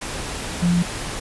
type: tone in noise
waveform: sine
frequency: 174.61 Hz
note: F3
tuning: in tune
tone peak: -15 dBFS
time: 0.62-0.83 s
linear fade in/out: 10 ms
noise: pink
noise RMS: -29 dBFS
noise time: 0.01-1.2 s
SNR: +11 dB
effects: resampled to 24000 Hz